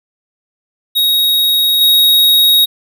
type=tone with level steps; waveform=square; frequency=3776 Hz; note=A#7; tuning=22 cents sharp; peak=-10 / -7 dBFS; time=0.95-2.66 s; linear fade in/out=20 ms; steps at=1.81 s; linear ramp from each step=2 ms; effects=none